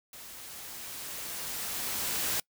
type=noise with level ramp; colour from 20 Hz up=white; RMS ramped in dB=-47 to -30 dBFS; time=0.13-2.4 s; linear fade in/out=2 ms; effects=noise-tail reverb RT60 0.1 s tail -25 dB re dry